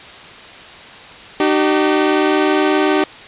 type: tone pair together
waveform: sawtooth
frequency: 304.2 / 383.3 Hz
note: D#4 / G4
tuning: -39 / -39 cents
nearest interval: major third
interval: 400 cents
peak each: -11 dBFS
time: 1.4-3.04 s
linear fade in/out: 2 ms
effects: white hiss -36 dBFS RMS until 3.27 s + resampled to 8000 Hz